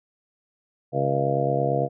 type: harmonic tone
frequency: 68.9 Hz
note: C#2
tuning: 10 cents flat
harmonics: 2 / 3 / 4 / 5 / 6 / 7 / 8 / 9 / 10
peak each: -26 / -36 / -33 / -32 / -33 / -26 / -38 / -29 / -26 dBFS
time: 0.92-1.89 s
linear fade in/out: 50 ms
effects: none